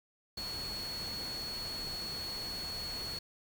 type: tone in noise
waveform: sine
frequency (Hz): 4364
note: C#8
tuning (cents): -28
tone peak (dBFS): -38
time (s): 0.37-3.19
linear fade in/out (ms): 5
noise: pink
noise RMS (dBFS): -45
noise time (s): 0.37-3.19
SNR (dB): +4
effects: none